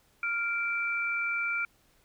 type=tone pair together; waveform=sine; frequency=1396.9 / 2338 Hz; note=F6 / D7; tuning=0 / -8 cents; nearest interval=major sixth; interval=892 cents; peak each=-31 / -30 dBFS; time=0.23-1.65 s; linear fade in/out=2 ms; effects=pink hiss -66 dBFS RMS until 2.04 s